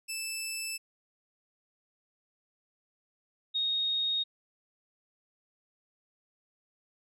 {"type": "tone pair in turn", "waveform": ["15% pulse", "sine"], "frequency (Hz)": [2637, 3729], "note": ["E7", "A#7"], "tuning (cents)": [0, 0], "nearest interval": "tritone", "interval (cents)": 600, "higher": "second", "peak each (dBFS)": -27, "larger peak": "neither", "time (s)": [[0.08, 0.78], [3.54, 4.24]], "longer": "neither", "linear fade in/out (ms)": 20, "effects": []}